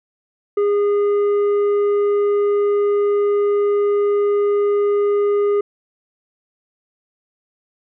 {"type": "tone with tanh clipping", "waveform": "sine", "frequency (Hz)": 409, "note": "G#4", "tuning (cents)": -26, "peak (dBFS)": -15, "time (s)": [0.57, 5.61], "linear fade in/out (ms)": 5, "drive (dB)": 6, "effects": []}